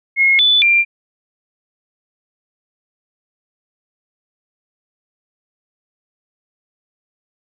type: tone with pitch steps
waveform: sine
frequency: 2160 / 3483 / 2378 Hz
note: C#7 / A7 / D7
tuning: -45 / -18 / +21 cents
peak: -9 dBFS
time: 0.16-0.85 s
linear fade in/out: 50 ms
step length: 230 ms
effects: none